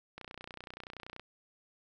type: click train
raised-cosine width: 0.3 ms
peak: -28 dBFS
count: 32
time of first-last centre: 0.18-1.196 s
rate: 30.5 Hz
effects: none